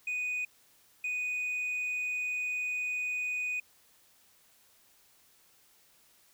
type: tone pair in turn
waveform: sine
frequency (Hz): 2483 / 2483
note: D#7 / D#7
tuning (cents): -4 / -4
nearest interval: unison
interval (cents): 0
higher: neither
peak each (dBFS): -28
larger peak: neither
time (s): 0.07-0.45 / 1.04-3.6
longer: second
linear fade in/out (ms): 5
effects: tanh soft clip ceiling -30 dBFS + white hiss -64 dBFS RMS until 6.33 s